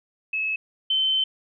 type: tone pair in turn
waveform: sine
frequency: 2588 / 3078 Hz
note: E7 / G7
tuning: -32 / -32 cents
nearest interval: minor third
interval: 300 cents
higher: second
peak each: -23 / -19 dBFS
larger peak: second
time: 0.33-0.56 / 0.9-1.24 s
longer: second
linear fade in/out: 5 ms
effects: none